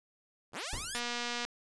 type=linear sweep; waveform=5% pulse; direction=up; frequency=41.78 to 1975.5 Hz; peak=-26 dBFS; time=0.52-1.01 s; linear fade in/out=50 ms
type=noise with exponential decay; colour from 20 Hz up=brown; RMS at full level=-34 dBFS; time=0.73-1.07 s; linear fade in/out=1 ms; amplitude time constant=73 ms
type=click train; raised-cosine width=0.2 ms; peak=-19 dBFS; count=121; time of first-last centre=0.95-1.45 s; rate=240 Hz
effects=resampled to 24000 Hz